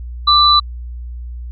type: tone pair together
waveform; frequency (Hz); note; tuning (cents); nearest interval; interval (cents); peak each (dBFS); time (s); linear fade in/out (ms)
sine; 1182 / 3976; D6 / B7; +11 / +11; octave + major sixth; 2100; -10; 0.27-0.6; 10
effects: added 60 Hz sine -25 dBFS peak until 1.51 s